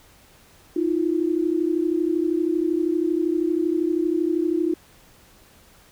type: tone pair together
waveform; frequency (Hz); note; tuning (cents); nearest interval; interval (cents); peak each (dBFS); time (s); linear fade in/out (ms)
sine; 316.5 / 349.2; D#4 / F4; +30 / 0; major second; 170; -22; 0.76-4.74; 5
effects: pink hiss -53 dBFS RMS until 5.91 s